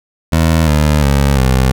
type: tone with pitch steps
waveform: 20% pulse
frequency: 81 / 75.14 / 69.7 / 64.66 Hz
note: E2 / D2 / C#2 / C2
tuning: -30 / +40 / +10 / -20 cents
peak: -4 dBFS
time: 0.32-1.72 s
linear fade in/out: 10 ms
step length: 350 ms
effects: none